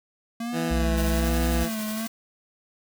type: tone with vibrato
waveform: square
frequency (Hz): 228.5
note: A#3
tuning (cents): -34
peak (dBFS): -29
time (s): 0.4-2.07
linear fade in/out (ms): 5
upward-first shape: sine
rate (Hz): 1.2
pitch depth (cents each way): 110
type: tone with pitch glide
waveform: 15% pulse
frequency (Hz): 165.4 to 166.94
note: E3 to E3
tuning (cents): +6 to +22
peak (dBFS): -20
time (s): 0.52-1.7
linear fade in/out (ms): 50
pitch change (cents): +16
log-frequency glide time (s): 1.42-1.52
type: tone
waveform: triangle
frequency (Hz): 61.6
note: B1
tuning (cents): -4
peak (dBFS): -21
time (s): 0.7-1.65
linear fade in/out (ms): 20
type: noise with tremolo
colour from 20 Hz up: white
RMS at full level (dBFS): -36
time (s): 0.97-2.08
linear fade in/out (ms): 10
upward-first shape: square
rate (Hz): 11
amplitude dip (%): 25
effects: none